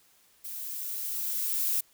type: noise with level ramp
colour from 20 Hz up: violet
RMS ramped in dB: -39 to -27 dBFS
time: 0.44-1.81 s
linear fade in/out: 10 ms
effects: white hiss -63 dBFS RMS until 1.93 s